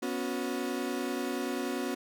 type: chord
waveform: 35% pulse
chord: B suspended second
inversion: none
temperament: equal with one note detuned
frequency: 246.9 / 277.2 / 364.1 Hz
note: B3 / C#4 / F#4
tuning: 0 / 0 / -28 cents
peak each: -34 dBFS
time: 0.02-1.95 s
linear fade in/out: 10 ms
effects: none